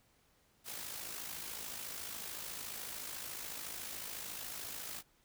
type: noise with amplitude modulation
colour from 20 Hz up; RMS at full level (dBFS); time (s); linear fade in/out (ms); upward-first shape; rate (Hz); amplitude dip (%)
white; -42; 0.64-5.03; 50; sine; 53.9; 50
effects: pink hiss -71 dBFS RMS until 5.24 s